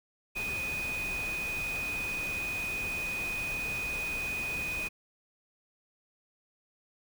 sine tone in noise, 2489 Hz, D#7, in tune, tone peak -32 dBFS, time 0.35-4.89 s, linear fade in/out 20 ms, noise pink, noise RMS -41 dBFS, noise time 0.35-4.89 s, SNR +6 dB, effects none

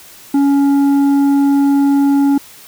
triangle tone with tanh clipping, 280 Hz, C#4, 18 cents sharp, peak -10 dBFS, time 0.34-2.38 s, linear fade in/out 5 ms, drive 11 dB, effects white hiss -39 dBFS RMS until 2.67 s

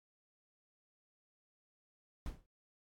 brown noise with exponential decay, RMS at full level -36 dBFS, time 2.26-2.46 s, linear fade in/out 1 ms, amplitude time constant 42 ms, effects AAC 64 kbps

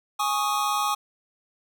square chord, Ab suspended fourth, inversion none, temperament equal, 830.6 / 1108.7 / 1244.5 Hz, Ab5 / Db6 / Eb6, 0 / 0 / 0 cents, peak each -28 dBFS, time 0.19-0.95 s, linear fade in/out 10 ms, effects none

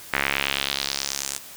sawtooth tone with band-pass filter sweep, 69.3 Hz, C#2, in tune, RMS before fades -27 dBFS, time 0.13-1.38 s, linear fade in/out 5 ms, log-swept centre 1900 to 8200 Hz, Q 2.2, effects white hiss -42 dBFS RMS until 1.56 s

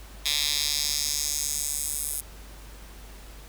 10% pulse tone with high-pass filter sweep, 146.83 Hz, D3, in tune, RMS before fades -28 dBFS, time 0.25-2.21 s, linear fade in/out 10 ms, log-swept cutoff 3600 to 10000 Hz, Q 2, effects added 50 Hz sine -43 dBFS peak until 3.48 s + pink hiss -49 dBFS RMS until 3.48 s

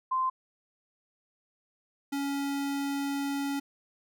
sine / square tone pair in turn, 1039 / 279.9 Hz, C6 / C#4, -12 / +17 cents, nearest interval octave + major seventh, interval 2271 cents, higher first, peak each -25 / -30 dBFS, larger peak first, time 0.11-0.3 / 2.12-3.6 s, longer second, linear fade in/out 10 ms, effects none

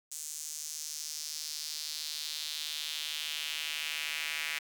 square tone with high-pass filter sweep, 76.4 Hz, D#2, 31 cents flat, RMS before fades -38 dBFS, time 0.11-4.59 s, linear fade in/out 10 ms, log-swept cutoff 7300 to 2200 Hz, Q 2.5, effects none

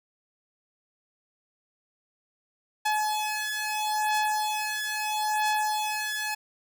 sawtooth beating tone pair, 852 / 852.76 Hz, G#5 / G#5, +44 / +46 cents, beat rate 0.76 Hz, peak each -25 / -25 dBFS, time 2.85-6.35 s, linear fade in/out 10 ms, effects none

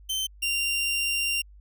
sawtooth tone pair in turn, 3094 / 2775 Hz, G7 / F7, -23 / -12 cents, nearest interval major second, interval 189 cents, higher first, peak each -23 / -21 dBFS, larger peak second, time 0.09-0.27 / 0.42-1.42 s, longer second, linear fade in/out 10 ms, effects added 50 Hz sine -47 dBFS peak until 1.6 s

